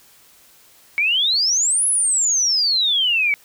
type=exponential two-way sweep; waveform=sine; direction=up then down; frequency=2224 to 10680 to 2224 Hz; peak=-15 dBFS; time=0.98-3.34 s; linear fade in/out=0 ms; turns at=1.87 s; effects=white hiss -51 dBFS RMS until 3.44 s